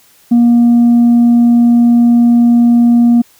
sine tone with tanh clipping, 237.4 Hz, A#3, 32 cents sharp, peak -5 dBFS, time 0.31-3.22 s, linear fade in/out 10 ms, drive 1 dB, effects white hiss -47 dBFS RMS until 3.39 s

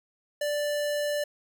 square tone, 587.3 Hz, D5, in tune, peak -27 dBFS, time 0.41-1.24 s, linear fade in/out 5 ms, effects none

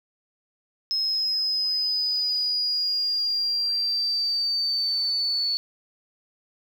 sine linear sweep, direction down, 5160 to 4435 Hz, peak -22 dBFS, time 0.91-5.57 s, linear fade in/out 0 ms, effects 8-bit

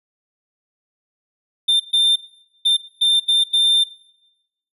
triangle tone bursts at uneven times, 3590 Hz, A7, 34 cents sharp, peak -11 dBFS, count 6, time 1.68-1.8 / 1.93-2.16 / 2.65-2.77 / 3.01-3.2 / 3.28-3.44 / 3.53-3.84 s, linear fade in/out 10 ms, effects noise-tail reverb RT60 0.9 s tail -17 dB re dry + resampled to 32000 Hz

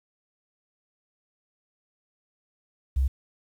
sine tone, 66.5 Hz, C2, 29 cents sharp, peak -19 dBFS, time 2.96-3.08 s, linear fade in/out 10 ms, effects tanh soft clip ceiling -15 dBFS + 9-bit

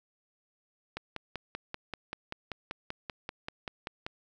click train, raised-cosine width 0.3 ms, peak -20 dBFS, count 17, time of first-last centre 0.97-4.065 s, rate 5.17 Hz, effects none

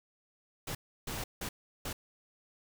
pink noise bursts at uneven times, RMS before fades -38 dBFS, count 4, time 0.67-0.75 / 1.07-1.24 / 1.41-1.49 / 1.85-1.93 s, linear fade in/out 5 ms, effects none

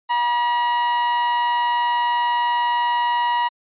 40% pulse tone with amplitude modulation, 960 Hz, B5, 49 cents flat, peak -15 dBFS, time 0.09-3.49 s, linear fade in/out 20 ms, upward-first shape sine, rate 243 Hz, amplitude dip 30%, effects resampled to 8000 Hz

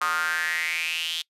square tone with high-pass filter sweep, 82.41 Hz, E2, in tune, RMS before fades -27 dBFS, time 0.01-1.22 s, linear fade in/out 5 ms, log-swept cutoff 1200 to 3400 Hz, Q 6.3, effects noise-tail reverb RT60 0.1 s tail -23 dB re dry + resampled to 32000 Hz

